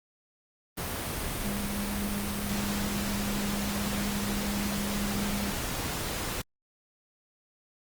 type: tone in noise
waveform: sine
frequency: 202.8 Hz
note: G#3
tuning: 41 cents flat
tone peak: -31 dBFS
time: 1.43-5.52 s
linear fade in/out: 10 ms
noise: pink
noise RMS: -33 dBFS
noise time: 0.77-6.42 s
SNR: -1 dB
effects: Opus 32 kbps